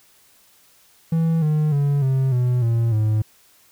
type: tone with pitch steps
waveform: triangle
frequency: 163.7 / 152.74 / 142.51 / 132.97 / 124.06 / 115.75 / 108 Hz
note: E3 / D#3 / C#3 / C3 / B2 / A#2 / A2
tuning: -12 / -32 / +48 / +28 / +8 / -12 / -32 cents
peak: -14 dBFS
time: 1.12-3.22 s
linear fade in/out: 5 ms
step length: 300 ms
effects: white hiss -55 dBFS RMS until 3.71 s